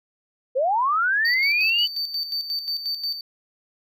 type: linear sweep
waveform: sine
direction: up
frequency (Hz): 484.2 to 3018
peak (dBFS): -18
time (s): 0.55-1.87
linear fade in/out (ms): 20
type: tone with tremolo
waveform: triangle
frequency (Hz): 4578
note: D8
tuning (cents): -45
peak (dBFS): -22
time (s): 1.25-3.21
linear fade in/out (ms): 2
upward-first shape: square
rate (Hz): 5.6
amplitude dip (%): 60
effects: none